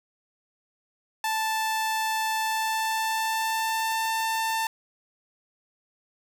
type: tone with pitch glide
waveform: sawtooth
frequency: 880 to 893.3 Hz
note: A5 to A5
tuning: 0 to +26 cents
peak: -21 dBFS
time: 1.24-4.67 s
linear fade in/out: 2 ms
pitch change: +26 cents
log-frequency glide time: 2.41-4.07 s
effects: none